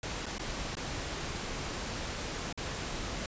pink noise with dropouts, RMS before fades -37 dBFS, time 0.03-3.26 s, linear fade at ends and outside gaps 2 ms, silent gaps 0.258-0.264 / 0.383-0.394 / 0.753-0.769 / 2.527-2.575 s, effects resampled to 16000 Hz

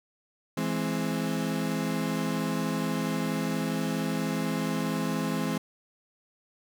35% pulse chord, E augmented, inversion none, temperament equal with one note detuned, 164.81 / 209.2 / 261.6 Hz, E3 / G#3 / B#3, 0 / +13 / 0 cents, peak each -30 dBFS, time 0.57-5.58 s, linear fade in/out 5 ms, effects none

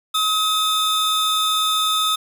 45% pulse tone pair together, 1272 / 3586 Hz, D#6 / A7, +38 / +32 cents, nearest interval octave + tritone, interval 1794 cents, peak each -20 dBFS, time 0.14-2.16 s, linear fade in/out 10 ms, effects none

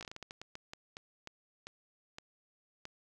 slowing click train, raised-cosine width 0.2 ms, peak -27 dBFS, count 16, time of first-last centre 0.01-2.854 s, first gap 17 ms, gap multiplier 1.3, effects none

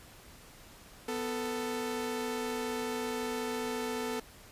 sawtooth tone pair together, 248.6 / 442.7 Hz, B3 / A4, +12 / +11 cents, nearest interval minor seventh, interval 999 cents, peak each -33 / -31 dBFS, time 1.08-4.2 s, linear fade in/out 5 ms, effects pink hiss -54 dBFS RMS until 4.51 s + resampled to 32000 Hz

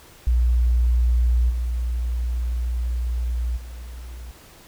sine tone with level steps, 60 Hz, B1, 49 cents flat, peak -15 / -21 / -33 dBFS, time 0.27-4.31 s, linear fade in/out 0 ms, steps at 1.49 / 3.56 s, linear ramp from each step 20 ms, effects pink hiss -48 dBFS RMS until 4.67 s

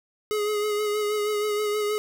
square tone with vibrato, 419.7 Hz, G#4, 18 cents sharp, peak -24 dBFS, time 0.31-1.98 s, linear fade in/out 0 ms, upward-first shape sine, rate 6.3 Hz, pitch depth 27 cents each way, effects none

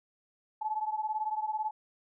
sine beating tone pair, 857 / 875 Hz, A5 / A5, -46 / -10 cents, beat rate 18 Hz, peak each -32 / -35 dBFS, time 0.61-1.71 s, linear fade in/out 10 ms, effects none

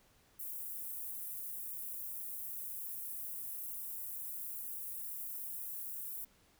white high-pass noise, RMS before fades -43 dBFS, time 0.39-6.25 s, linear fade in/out 10 ms, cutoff 11000 Hz, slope 24 dB/octave, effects pink hiss -68 dBFS RMS until 6.59 s

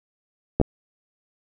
clicks, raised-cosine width 2 ms, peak -5 dBFS, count 2, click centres 0.6 / 0.614 s, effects none

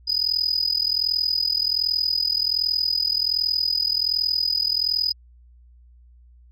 sine tone with amplitude modulation, 4978 Hz, D#8, in tune, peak -14 dBFS, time 0.07-5.13 s, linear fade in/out 20 ms, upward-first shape sine, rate 41.3 Hz, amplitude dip 95%, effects tanh soft clip ceiling -15 dBFS + added 60 Hz sine -48 dBFS peak until 6.51 s

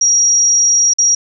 sine tone with dropouts, 5690 Hz, F8, 31 cents sharp, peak -8 dBFS, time 0.01-1.15 s, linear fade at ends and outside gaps 5 ms, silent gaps 0.936-0.984 s, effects none

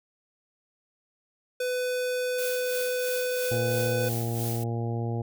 square tone, 500 Hz, B4, 21 cents sharp, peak -27 dBFS, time 1.6-4.09 s, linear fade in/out 5 ms
blue noise with tremolo, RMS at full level -35 dBFS, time 2.38-4.64 s, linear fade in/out 5 ms, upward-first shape sine, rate 3 Hz, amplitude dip 55%
harmonic tone, 116.54 Hz, A#2, in tune, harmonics 1 / 2 / 3 / 4 / 5 / 6 / 7, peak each -28 / -36 / -37 / -38 / -45 / -42 / -42 dBFS, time 3.51-5.22 s, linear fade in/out 5 ms
effects none

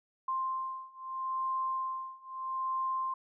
sine beating tone pair, 1049 / 1049.78 Hz, C6 / C6, +4 / +5 cents, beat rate 0.78 Hz, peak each -36 / -35 dBFS, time 0.28-3.14 s, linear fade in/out 5 ms, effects none

